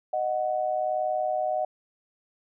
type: tone pair together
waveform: sine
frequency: 618.6 / 740 Hz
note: D#5 / F#5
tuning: -10 / 0 cents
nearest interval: minor third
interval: 310 cents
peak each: -27 dBFS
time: 0.13-1.65 s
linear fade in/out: 5 ms
effects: none